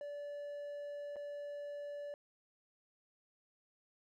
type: tone with dropouts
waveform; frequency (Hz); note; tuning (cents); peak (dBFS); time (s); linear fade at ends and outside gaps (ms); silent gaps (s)
triangle; 579; D5; -25; -40; 0.01-2.14; 1; 1.159-1.165
effects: none